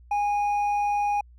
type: tone with hard clipping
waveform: sine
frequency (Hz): 822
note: G#5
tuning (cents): -18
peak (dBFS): -23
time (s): 0.11-1.21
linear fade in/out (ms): 5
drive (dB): 4
effects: added 60 Hz sine -48 dBFS peak until 1.38 s

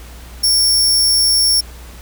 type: tone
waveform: sawtooth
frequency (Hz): 5470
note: F8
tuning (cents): -37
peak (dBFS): -8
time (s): 0.43-1.61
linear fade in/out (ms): 10
effects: added 60 Hz sine -33 dBFS peak until 2.01 s + pink hiss -40 dBFS RMS until 2.01 s

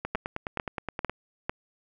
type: two click trains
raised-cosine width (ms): 0.5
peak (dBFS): -16 / -12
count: 11 / 4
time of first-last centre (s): 0.05-1.096 / 0.15-1.495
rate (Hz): 9.56 / 2.23
effects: none

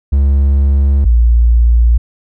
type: tone pair in turn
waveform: triangle / sine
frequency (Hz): 69.3 / 58.27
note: C#2 / A#1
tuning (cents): 0 / 0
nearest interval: minor third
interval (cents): 300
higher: first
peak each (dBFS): -5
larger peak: neither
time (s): 0.12-1.05 / 1.05-1.98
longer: neither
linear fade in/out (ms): 10
effects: none

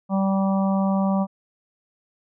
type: harmonic tone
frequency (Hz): 193.8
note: G3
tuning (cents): -20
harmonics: 1 / 3 / 4 / 5 / 6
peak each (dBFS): -19 / -28 / -30 / -32 / -34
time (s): 0.09-1.27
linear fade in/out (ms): 50
effects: none

